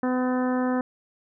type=harmonic tone; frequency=253 Hz; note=B3; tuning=42 cents sharp; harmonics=1 / 2 / 3 / 4 / 5 / 6 / 7; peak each=-23 / -29 / -33 / -35 / -37 / -39 / -40 dBFS; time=0.03-0.81 s; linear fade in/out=2 ms; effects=none